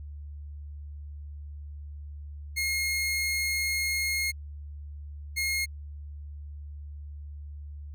sawtooth tone pair in turn, 2149 / 2149 Hz, C7 / C7, +46 / +46 cents, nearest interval unison, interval 0 cents, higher neither, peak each -23 dBFS, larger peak neither, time 2.56-4.32 / 5.36-5.66 s, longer first, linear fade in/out 20 ms, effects added 73 Hz sine -38 dBFS peak until 7.94 s

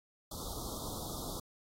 pink band-stop noise, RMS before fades -42 dBFS, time 0.31-1.4 s, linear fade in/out 5 ms, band 1300 to 3400 Hz, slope 96 dB/octave, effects AAC 48 kbps

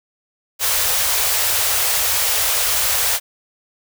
white band-stop noise, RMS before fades -18 dBFS, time 0.59-3.2 s, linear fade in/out 50 ms, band 110 to 440 Hz, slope 48 dB/octave, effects none

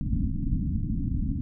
pink low-pass noise, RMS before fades -27 dBFS, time 0.01-1.41 s, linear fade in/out 0 ms, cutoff 290 Hz, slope 96 dB/octave, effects none

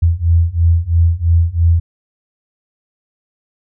sine beating tone pair, 82.6 / 85.6 Hz, E2 / F2, +4 / -34 cents, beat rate 3 Hz, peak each -13 / -12 dBFS, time 0.02-1.8 s, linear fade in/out 10 ms, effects none

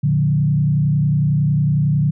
sine tone with frequency modulation, 146.83 Hz, D3, in tune, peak -13 dBFS, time 0.03-2.11 s, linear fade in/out 10 ms, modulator 31 Hz, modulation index 0.82, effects none

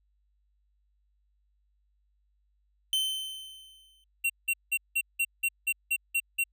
45% pulse tone with exponential decay, 3077 Hz, G7, 33 cents flat, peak -23 dBFS, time 2.93-4.04 s, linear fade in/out 1 ms, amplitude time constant 240 ms
square tone bursts, 2740 Hz, F7, 34 cents flat, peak -25 dBFS, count 10, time 4.24-6.44 s, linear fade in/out 10 ms, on 58 ms, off 180 ms
effects added 50 Hz sine -68 dBFS peak until 6.52 s

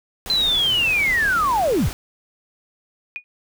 pink noise, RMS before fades -32 dBFS, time 0.26-1.93 s, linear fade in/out 0 ms
sine linear sweep, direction down, 4103 to 36.71 Hz, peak -16 dBFS, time 0.3-1.89 s, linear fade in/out 0 ms
sine tone with exponential decay, 2456 Hz, D#7, 23 cents flat, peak -22 dBFS, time 3.16-3.24 s, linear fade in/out 0 ms, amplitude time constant 16 ms
effects none

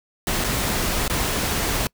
pink noise with dropouts, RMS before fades -23 dBFS, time 0.27-1.87 s, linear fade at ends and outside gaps 1 ms, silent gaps 0.44-0.444 / 1.079-1.098 s, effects noise-tail reverb RT60 0.1 s tail -26 dB re dry

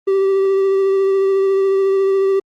triangle tone with vibrato, 388.4 Hz, G4, 16 cents flat, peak -10 dBFS, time 0.07-2.4 s, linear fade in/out 10 ms, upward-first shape triangle, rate 14 Hz, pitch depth 19 cents each way, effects Opus 32 kbps

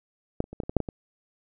clicks, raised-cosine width 2 ms, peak -10 / -30 / -26 / -15 / -26 / -18 / -6 / -14 / -20 dBFS, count 9, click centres 0.404 / 0.441 / 0.53 / 0.602 / 0.635 / 0.695 / 0.767 / 0.803 / 0.888 s, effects none

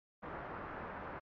white low-pass noise, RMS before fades -45 dBFS, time 0.22-1.2 s, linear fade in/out 20 ms, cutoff 1500 Hz, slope 24 dB/octave, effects MP3 48 kbps

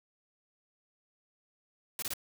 white noise bursts, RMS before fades -36 dBFS, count 3, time 1.99-2.137 s, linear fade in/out 2 ms, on 33 ms, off 24 ms, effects none

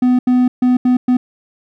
triangle tone bursts at uneven times, 250 Hz, B3, 21 cents sharp, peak -7 dBFS, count 5, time 0.02-0.19 / 0.27-0.48 / 0.62-0.77 / 0.85-0.97 / 1.08-1.17 s, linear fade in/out 5 ms, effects none

